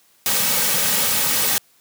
white noise with comb filter, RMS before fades -19 dBFS, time 0.26-1.58 s, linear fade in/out 0 ms, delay 2.9 ms, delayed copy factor -0.55, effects white hiss -57 dBFS RMS until 1.8 s + high-pass 100 Hz 12 dB/octave

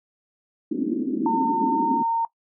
white band-pass noise, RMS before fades -25 dBFS, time 0.71-2.03 s, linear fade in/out 10 ms, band 220 to 330 Hz, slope 48 dB/octave
sine tone with pitch glide, 908 to 917 Hz, A#5 to A#5, -46 to -29 cents, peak -20 dBFS, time 1.26-2.25 s, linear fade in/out 2 ms, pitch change +17 cents, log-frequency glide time 1.75-1.82 s
effects noise-tail reverb RT60 0.1 s tail -19 dB re dry

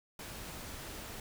pink noise, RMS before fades -45 dBFS, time 0.19-1.2 s, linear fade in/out 2 ms, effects none

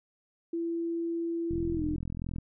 sine tone with pitch glide, 335.5 to 304.1 Hz, E4 to D#4, +31 to -40 cents, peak -29 dBFS, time 0.53-1.96 s, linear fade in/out 5 ms, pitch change -171 cents, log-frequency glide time 1.74-1.83 s
click train, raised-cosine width 5 ms, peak -24 dBFS, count 38, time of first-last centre 1.51-2.385 s, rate 42.3 Hz
effects none

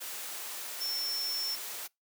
sine tone in noise, 5400 Hz, E8, 41 cents sharp, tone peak -32 dBFS, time 0.8-1.56 s, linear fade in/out 20 ms, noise white, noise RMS -40 dBFS, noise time 0-1.88 s, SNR +5 dB, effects noise-tail reverb RT60 0.2 s tail -26 dB re dry + high-pass 400 Hz 12 dB/octave

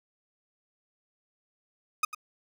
30% pulse tone with echo, 1244.5 Hz, D#6, in tune, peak -19 dBFS, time 2.03-2.05 s, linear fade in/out 5 ms, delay 98 ms, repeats 1, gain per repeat -13 dB, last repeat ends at 2.148 s, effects none

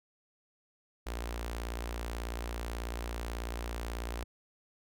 sawtooth tone with notch filter, 58.27 Hz, A#1, in tune, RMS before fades -38 dBFS, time 1.06-4.24 s, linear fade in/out 10 ms, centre 140 Hz, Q 0.5, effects none

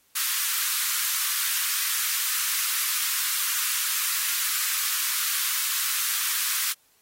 white high-pass noise, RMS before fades -26 dBFS, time 0.15-6.73 s, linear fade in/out 10 ms, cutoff 1100 Hz, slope 48 dB/octave, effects white hiss -63 dBFS RMS until 7.01 s + AAC 48 kbps

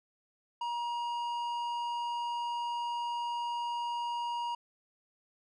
square tone with low-pass filter, 950 Hz, A#5, 33 cents sharp, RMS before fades -35 dBFS, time 0.61-4.55 s, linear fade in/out 5 ms, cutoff 3900 Hz, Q 0.53, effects none

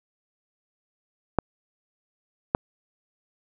clicks, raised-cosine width 1 ms, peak -5 dBFS, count 2, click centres 1.387 / 2.549 s, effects none

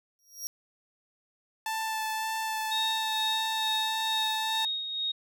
sawtooth tone with exponential growth, 5650 Hz, F8, 19 cents sharp, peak -28 dBFS, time 0.19-0.47 s, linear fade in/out 0 ms, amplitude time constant 59 ms
sawtooth tone with vibrato, 880 Hz, A5, in tune, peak -26 dBFS, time 1.66-4.65 s, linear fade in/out 2 ms, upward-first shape sine, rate 1.8 Hz, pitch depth 11 cents each way
sine tone with tremolo, 3740 Hz, A#7, 5 cents sharp, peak -27 dBFS, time 2.71-5.12 s, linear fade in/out 10 ms, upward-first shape sine, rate 2.2 Hz, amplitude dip 50%
effects none

